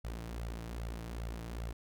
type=tone with flanger; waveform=sawtooth; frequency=57.3 Hz; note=A#1; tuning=29 cents flat; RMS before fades=-41 dBFS; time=0.04-1.73 s; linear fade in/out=10 ms; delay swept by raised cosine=1.4 to 6.6 ms; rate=2.5 Hz; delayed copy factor=+0.7; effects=none